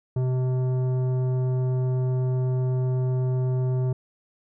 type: tone with tanh clipping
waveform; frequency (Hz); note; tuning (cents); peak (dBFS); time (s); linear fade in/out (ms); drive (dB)
sine; 128; C3; -38; -23; 0.16-3.93; 5; 12
effects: none